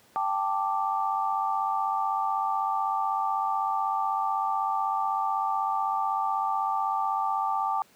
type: chord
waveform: sine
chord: G suspended second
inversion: none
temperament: equal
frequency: 784 / 880 / 1174.7 Hz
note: G5 / A5 / D6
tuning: 0 / 0 / 0 cents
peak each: -29 dBFS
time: 0.16-7.82 s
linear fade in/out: 0 ms
effects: pink hiss -59 dBFS RMS until 7.95 s + high-pass 150 Hz 12 dB/octave